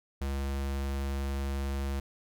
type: tone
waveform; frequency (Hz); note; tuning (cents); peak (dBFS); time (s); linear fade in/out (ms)
square; 68.8; C#2; -12; -31; 0.21-2; 5
effects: none